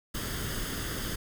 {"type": "noise with comb filter", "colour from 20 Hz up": "pink", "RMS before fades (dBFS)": -34, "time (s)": [0.14, 1.16], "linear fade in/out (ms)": 10, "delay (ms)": 0.61, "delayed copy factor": 0.6, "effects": []}